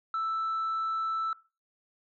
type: tone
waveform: sine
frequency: 1321 Hz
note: E6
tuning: 3 cents sharp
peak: -26 dBFS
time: 0.14-1.33 s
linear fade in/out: 2 ms
effects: noise-tail reverb RT60 0.3 s tail -20 dB re dry + tanh soft clip ceiling -26 dBFS